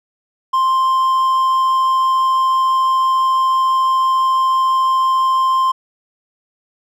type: tone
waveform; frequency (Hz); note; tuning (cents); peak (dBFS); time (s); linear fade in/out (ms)
triangle; 1049; C6; +4; -10; 0.53-5.72; 10
effects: none